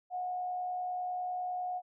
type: tone with frequency modulation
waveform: sine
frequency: 727 Hz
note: F#5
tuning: 31 cents flat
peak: -33 dBFS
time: 0.1-1.82 s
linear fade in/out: 50 ms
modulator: 69.9 Hz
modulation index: 0.22
effects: none